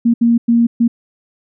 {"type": "tone bursts at uneven times", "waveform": "sine", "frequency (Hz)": 234, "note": "A#3", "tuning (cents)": 7, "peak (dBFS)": -8, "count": 4, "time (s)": [[0.05, 0.14], [0.21, 0.38], [0.48, 0.67], [0.8, 0.88]], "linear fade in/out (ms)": 10, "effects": []}